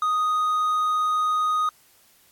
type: tone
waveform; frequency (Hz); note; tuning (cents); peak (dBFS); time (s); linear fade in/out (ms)
triangle; 1244.5; D#6; 0; -18; 0.02-1.69; 2
effects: white hiss -58 dBFS RMS until 2.31 s + AAC 64 kbps